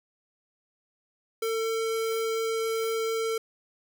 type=tone; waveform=square; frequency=449.3 Hz; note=A4; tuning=36 cents sharp; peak=-27 dBFS; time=1.42-3.38 s; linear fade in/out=5 ms; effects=none